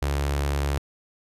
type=tone with notch filter; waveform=sawtooth; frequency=71 Hz; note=C#2; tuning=42 cents sharp; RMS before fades=-25 dBFS; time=0.02-0.78 s; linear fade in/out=0 ms; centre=210 Hz; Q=1.7; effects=resampled to 32000 Hz